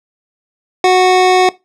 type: tone pair together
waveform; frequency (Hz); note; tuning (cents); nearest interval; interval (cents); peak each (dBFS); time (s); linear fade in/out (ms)
square; 368.6 / 737.2; F#4 / F#5; -7 / -7; octave; 1200; -10; 0.84-1.49; 2
effects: noise-tail reverb RT60 0.2 s tail -19 dB re dry + low-pass 6000 Hz 12 dB/octave